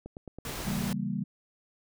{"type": "click train", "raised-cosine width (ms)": 2, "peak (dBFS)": -28, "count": 8, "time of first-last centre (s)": [0.06, 0.821], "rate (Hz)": 9.2}
{"type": "noise", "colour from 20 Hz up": "pink", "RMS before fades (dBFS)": -37, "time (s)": [0.45, 0.93], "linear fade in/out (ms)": 2}
{"type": "chord", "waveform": "sine", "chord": "C# diminished seventh", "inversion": "none", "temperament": "equal", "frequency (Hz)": [138.59, 164.81, 196, 233.1], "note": ["C#3", "E3", "G3", "Bb3"], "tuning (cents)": [0, 0, 0, 0], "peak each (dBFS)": [-37, -37, -32, -35], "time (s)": [0.65, 1.24], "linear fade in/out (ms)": 10}
{"effects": []}